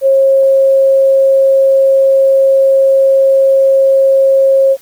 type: tone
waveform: sine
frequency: 540 Hz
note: C#5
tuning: 45 cents flat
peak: -5 dBFS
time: 0.01-4.77 s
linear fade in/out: 50 ms
effects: white hiss -43 dBFS RMS until 4.81 s + Opus 24 kbps